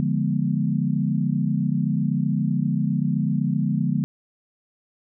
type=chord; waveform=sine; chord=D diminished seventh; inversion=none; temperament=equal with one note detuned; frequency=146.83 / 174.61 / 207.7 / 243.1 Hz; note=D3 / F3 / Ab3 / Cb4; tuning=0 / 0 / 0 / -27 cents; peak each=-24 / -25 / -25 / -27 dBFS; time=0-4.04 s; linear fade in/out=0 ms; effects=none